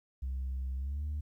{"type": "tone with pitch glide", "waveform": "sine", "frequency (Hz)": [65.41, 74.7], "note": ["C2", "D2"], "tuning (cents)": [0, 30], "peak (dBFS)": -31, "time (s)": [0.22, 1.21], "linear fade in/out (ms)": 10, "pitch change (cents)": 230, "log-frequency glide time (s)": [0.76, 1.05], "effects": ["tanh soft clip ceiling -31 dBFS", "12-bit"]}